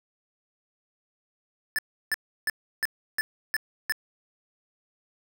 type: tone bursts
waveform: square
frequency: 1749 Hz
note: A6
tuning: 11 cents flat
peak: -24 dBFS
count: 7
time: 1.76-3.922 s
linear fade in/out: 0 ms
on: 26 ms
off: 330 ms
effects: none